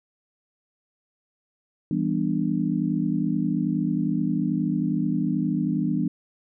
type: chord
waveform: sine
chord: E minor seventh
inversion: none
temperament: just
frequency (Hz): 164.81 / 197.78 / 247.2 / 296.7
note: E3 / G3 / B3 / D4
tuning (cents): 0 / +16 / +2 / +18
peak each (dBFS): -27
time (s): 1.91-6.08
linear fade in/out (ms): 2
effects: none